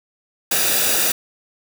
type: noise with comb filter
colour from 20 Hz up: white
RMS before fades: -18 dBFS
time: 0.51-1.12 s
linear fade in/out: 5 ms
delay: 0.94 ms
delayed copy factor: -0.6
effects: none